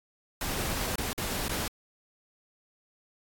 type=noise with dropouts; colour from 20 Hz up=pink; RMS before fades=-32 dBFS; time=0.41-1.68 s; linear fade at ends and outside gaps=2 ms; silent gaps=0.957-0.981 / 1.131-1.178 / 1.483-1.493 s; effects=AAC 64 kbps